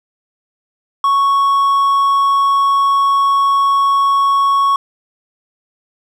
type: tone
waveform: triangle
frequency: 1108.7 Hz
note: C#6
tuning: in tune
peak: -8 dBFS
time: 1.04-4.76 s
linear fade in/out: 2 ms
effects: none